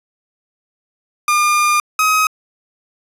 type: tone pair in turn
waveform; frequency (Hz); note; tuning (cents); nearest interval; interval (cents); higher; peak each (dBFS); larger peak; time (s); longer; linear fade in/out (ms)
30% pulse; 1206 / 1266; D6 / D#6; +46 / +30; minor second; 84; second; -9; neither; 1.28-1.8 / 1.99-2.27; first; 2
effects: resampled to 32000 Hz + 8-bit